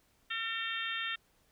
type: harmonic tone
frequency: 453.3 Hz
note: A#4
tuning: 48 cents flat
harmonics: 3 / 4 / 5 / 6 / 7 / 8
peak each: -41 / -38 / -45 / -41 / -41 / -42 dBFS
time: 0.3-1.16 s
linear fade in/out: 10 ms
effects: pink hiss -70 dBFS RMS until 1.51 s